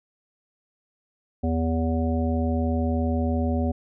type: harmonic tone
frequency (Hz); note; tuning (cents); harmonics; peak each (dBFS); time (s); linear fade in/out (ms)
81.5; E2; -19; 1 / 3 / 5 / 7 / 9; -24 / -25 / -34 / -32 / -34; 1.43-3.72; 10
effects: none